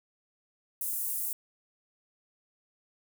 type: high-pass noise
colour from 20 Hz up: pink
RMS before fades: -33 dBFS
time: 0.81-1.33 s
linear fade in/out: 2 ms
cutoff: 10000 Hz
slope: 24 dB/octave
effects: none